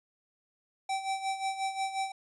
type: tone with tremolo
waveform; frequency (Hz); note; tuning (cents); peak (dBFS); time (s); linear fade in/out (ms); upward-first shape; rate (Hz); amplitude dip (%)
square; 774; G5; -22; -29; 0.89-2.12; 5; sine; 5.6; 70
effects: resampled to 24000 Hz